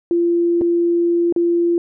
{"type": "tone with dropouts", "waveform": "sine", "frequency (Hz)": 343.1, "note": "F4", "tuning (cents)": -31, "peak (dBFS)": -13, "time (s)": [0.11, 1.78], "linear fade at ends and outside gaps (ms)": 1, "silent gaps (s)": [[0.612, 0.617], [1.325, 1.362]], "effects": []}